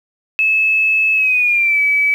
sine tone with pitch glide, 2600 to 2290 Hz, E7 to D7, -24 to -44 cents, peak -11 dBFS, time 0.39-2.14 s, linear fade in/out 0 ms, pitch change -220 cents, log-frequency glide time 1.14-1.8 s, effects 7-bit

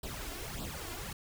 pink noise with flanger, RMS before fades -41 dBFS, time 0.03-1.13 s, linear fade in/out 5 ms, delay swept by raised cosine 0.23 to 2.93 ms, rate 1.7 Hz, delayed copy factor +0.75, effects none

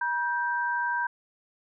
sine tone pair together, 959.9 / 1568 Hz, B5 / G6, -50 / 0 cents, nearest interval minor sixth, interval 850 cents, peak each -28 dBFS, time 0.01-1.07 s, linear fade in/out 5 ms, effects none

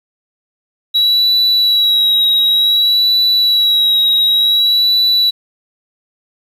sine tone with vibrato, 3888 Hz, B7, 28 cents flat, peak -6 dBFS, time 0.94-5.31 s, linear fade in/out 20 ms, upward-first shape sine, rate 0.55 Hz, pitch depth 31 cents each way, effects tanh soft clip ceiling -8 dBFS + 7-bit

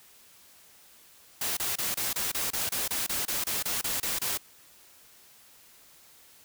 white noise bursts, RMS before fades -30 dBFS, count 16, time 1.41-4.375 s, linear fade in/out 5 ms, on 160 ms, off 27 ms, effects white hiss -56 dBFS RMS until 6.44 s

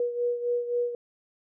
sine beating tone pair, 481.9 / 485.7 Hz, B4 / B4, -43 / -29 cents, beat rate 3.8 Hz, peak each -26 / -32 dBFS, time 0-0.95 s, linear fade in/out 2 ms, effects none

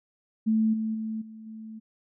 sine tone with level steps, 220 Hz, A3, in tune, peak -20 / -26 / -29 / -41 / -38 dBFS, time 0.46-1.8 s, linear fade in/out 20 ms, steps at 0.73 / 0.94 / 1.21 / 1.46 s, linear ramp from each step 10 ms, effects none

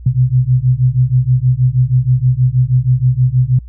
sine beating tone pair, 123.8 / 130.1 Hz, B2 / C3, +5 / -9 cents, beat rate 6.3 Hz, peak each -12 dBFS, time 0.06-3.59 s, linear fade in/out 5 ms, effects added 60 Hz sine -29 dBFS peak until 3.68 s

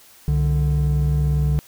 triangle tone pair together, 65.7 / 147.5 Hz, C2 / D3, +8 / +8 cents, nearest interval octave + major second, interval 1400 cents, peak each -17 / -16 dBFS, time 0.28-1.59 s, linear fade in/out 0 ms, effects tanh soft clip ceiling -7 dBFS + white hiss -49 dBFS RMS until 1.67 s

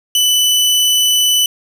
sawtooth tone, 2987 Hz, F#7, 16 cents sharp, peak -7 dBFS, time 0.15-1.46 s, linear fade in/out 2 ms, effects none

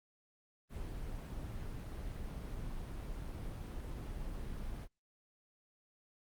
brown noise, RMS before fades -42 dBFS, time 0.69-4.88 s, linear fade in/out 50 ms, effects Opus 24 kbps

